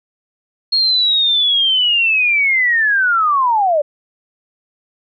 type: linear sweep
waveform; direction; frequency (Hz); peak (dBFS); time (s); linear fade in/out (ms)
sine; down; 4300 to 565; -11; 0.72-3.82; 10
effects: none